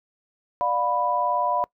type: chord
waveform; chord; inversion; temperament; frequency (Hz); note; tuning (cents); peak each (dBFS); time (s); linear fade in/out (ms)
sine; B diminished; first; just; 592.7 / 711.2 / 987.8; D5 / F5 / B5; +16 / +31 / 0; -28 / -26 / -23; 0.61-1.64; 0
effects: noise-tail reverb RT60 0.1 s tail -23 dB re dry